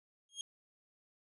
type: tone with exponential growth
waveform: 25% pulse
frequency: 3255 Hz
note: G#7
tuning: 36 cents flat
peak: -32 dBFS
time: 0.29-0.41 s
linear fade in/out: 1 ms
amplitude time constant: 25 ms
effects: resampled to 24000 Hz